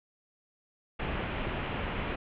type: low-pass noise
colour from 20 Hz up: pink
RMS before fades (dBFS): -34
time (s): 0.99-2.16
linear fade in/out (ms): 10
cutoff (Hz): 3100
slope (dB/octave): 48
effects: none